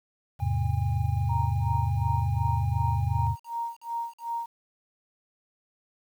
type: chord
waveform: sine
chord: E augmented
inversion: none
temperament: equal with one note detuned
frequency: 82.41 / 105.15 / 130.81 Hz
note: E2 / G#2 / B#2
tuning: 0 / +22 / 0 cents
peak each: -28 / -27 / -29 dBFS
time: 0.39-3.36 s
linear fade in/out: 50 ms
type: tone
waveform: triangle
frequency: 810 Hz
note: G#5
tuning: 43 cents flat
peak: -36 dBFS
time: 0.4-3.27 s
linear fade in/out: 0 ms
type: tone with tremolo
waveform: sine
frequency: 932.3 Hz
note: A#5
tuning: in tune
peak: -27 dBFS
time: 1.29-4.46 s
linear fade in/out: 5 ms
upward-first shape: sine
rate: 2.7 Hz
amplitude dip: 100%
effects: 9-bit